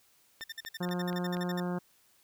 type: tone bursts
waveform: 20% pulse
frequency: 1800 Hz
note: A6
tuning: 39 cents sharp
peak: -33 dBFS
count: 15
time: 0.41-1.602 s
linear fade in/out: 5 ms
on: 30 ms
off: 53 ms
type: click train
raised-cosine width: 0.3 ms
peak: -28 dBFS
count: 5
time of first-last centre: 0.41-1.369 s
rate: 4.17 Hz
type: harmonic tone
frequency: 178 Hz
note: F3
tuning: 33 cents sharp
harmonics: 1 / 2 / 3 / 4 / 5 / 6 / 7 / 8 / 9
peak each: -32 / -38 / -42 / -44 / -46 / -48 / -49 / -50 / -51 dBFS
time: 0.8-1.79 s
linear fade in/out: 10 ms
effects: white hiss -66 dBFS RMS until 2.23 s